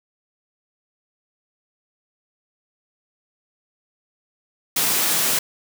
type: high-pass noise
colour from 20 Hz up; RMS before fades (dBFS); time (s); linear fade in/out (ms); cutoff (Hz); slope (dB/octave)
white; -20; 4.76-5.39; 5; 120; 48
effects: none